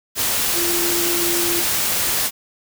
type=tone in noise; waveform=sine; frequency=344.7 Hz; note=F4; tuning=23 cents flat; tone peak=-23 dBFS; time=0.53-1.64 s; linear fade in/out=50 ms; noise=white; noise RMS=-20 dBFS; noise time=0.15-2.31 s; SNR=-6 dB; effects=none